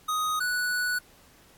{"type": "tone pair in turn", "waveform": "square", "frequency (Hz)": [1250, 1476.7], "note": ["D#6", "F#6"], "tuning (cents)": [8, -4], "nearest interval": "minor third", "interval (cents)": 288, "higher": "second", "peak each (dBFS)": -26, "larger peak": "neither", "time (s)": [[0.08, 0.4], [0.4, 0.99]], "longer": "second", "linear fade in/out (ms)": 10, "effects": ["pink hiss -57 dBFS RMS until 1.57 s", "AAC 64 kbps"]}